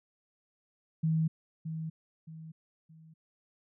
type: tone with echo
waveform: sine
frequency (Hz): 160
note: D#3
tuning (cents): +49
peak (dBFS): -25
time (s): 1.03-1.28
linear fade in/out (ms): 10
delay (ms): 620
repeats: 3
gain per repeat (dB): -9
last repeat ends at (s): 3.14
effects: none